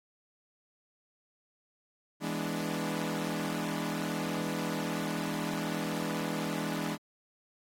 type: chord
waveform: sawtooth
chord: E dominant seventh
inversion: none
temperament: equal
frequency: 164.81 / 207.7 / 246.9 / 293.7 Hz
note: E3 / G#3 / B3 / D4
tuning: 0 / 0 / 0 / 0 cents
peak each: -33 / -33 / -36 / -33 dBFS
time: 2.2-6.98 s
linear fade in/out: 50 ms
effects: AAC 48 kbps